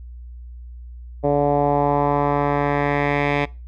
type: tone with low-pass filter sweep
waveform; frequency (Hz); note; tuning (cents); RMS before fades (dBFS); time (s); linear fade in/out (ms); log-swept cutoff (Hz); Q
10% pulse; 144; D3; -34; -19; 1.23-3.46; 20; 590 to 2600; 2.2
effects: noise-tail reverb RT60 0.3 s tail -23 dB re dry + added 60 Hz sine -34 dBFS peak until 3.67 s